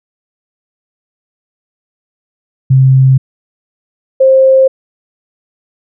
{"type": "tone pair in turn", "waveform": "sine", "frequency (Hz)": [132.3, 529.2], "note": ["C3", "C5"], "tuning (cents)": [20, 20], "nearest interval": "2 octaves", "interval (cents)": 2400, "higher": "second", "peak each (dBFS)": -3, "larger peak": "neither", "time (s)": [[2.7, 3.18], [4.2, 4.68]], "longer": "neither", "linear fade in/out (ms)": 10, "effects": []}